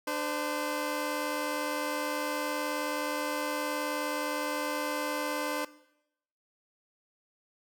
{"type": "tone pair together", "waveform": "15% pulse", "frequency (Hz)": [296.8, 514.3], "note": ["D4", "C5"], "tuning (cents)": [18, -30], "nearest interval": "minor seventh", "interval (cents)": 952, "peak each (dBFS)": -27, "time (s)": [0.07, 5.65], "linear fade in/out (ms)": 5, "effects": ["noise-tail reverb RT60 0.8 s tail -18 dB re dry"]}